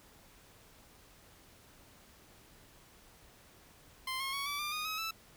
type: tone with pitch steps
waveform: 15% pulse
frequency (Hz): 1043 / 1078.5 / 1115.3 / 1153.3 / 1192.6 / 1233.2 / 1275.2 / 1318.7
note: C6 / C#6 / C#6 / D6 / D6 / D#6 / D#6 / E6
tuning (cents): -6 / -48 / +10 / -32 / +26 / -16 / +42 / 0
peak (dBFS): -29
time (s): 4.07-5.11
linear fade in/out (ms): 5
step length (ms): 130
effects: pink hiss -60 dBFS RMS until 5.36 s